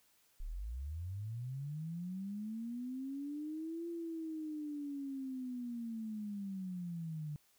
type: linear two-way sweep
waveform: sine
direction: up then down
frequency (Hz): 30.87 to 341.5 to 146.5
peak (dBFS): -39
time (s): 0.4-7.36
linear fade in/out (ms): 0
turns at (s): 3.88
effects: white hiss -71 dBFS RMS until 7.58 s